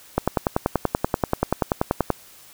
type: click train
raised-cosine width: 1 ms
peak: -4 dBFS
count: 21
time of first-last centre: 0.18-2.103 s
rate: 10.4 Hz
effects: white hiss -48 dBFS RMS until 2.53 s